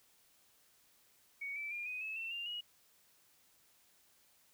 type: tone with pitch steps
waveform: sine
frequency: 2236 / 2320 / 2408 / 2498 / 2592 / 2690 / 2791 / 2896 Hz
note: C#7 / D7 / D7 / D#7 / E7 / E7 / F7 / F#7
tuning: +14 / -22 / +43 / +6 / -30 / +34 / -2 / -38 cents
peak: -39 dBFS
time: 1.41-2.61 s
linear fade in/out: 10 ms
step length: 150 ms
effects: white hiss -69 dBFS RMS until 4.53 s